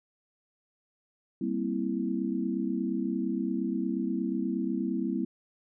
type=chord; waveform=sine; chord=C dominant seventh; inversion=second; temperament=equal; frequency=196 / 233.1 / 261.6 / 329.6 Hz; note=G3 / Bb3 / C4 / E4; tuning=0 / 0 / 0 / 0 cents; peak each=-33 dBFS; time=1.41-5.25 s; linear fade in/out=5 ms; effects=none